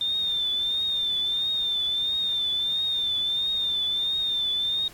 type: tone with vibrato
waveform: sine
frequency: 3595 Hz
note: A7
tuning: 36 cents sharp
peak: -23 dBFS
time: 0.01-4.88 s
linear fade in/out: 2 ms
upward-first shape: triangle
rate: 1.5 Hz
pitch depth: 67 cents each way
effects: pink hiss -49 dBFS RMS until 4.93 s + AAC 64 kbps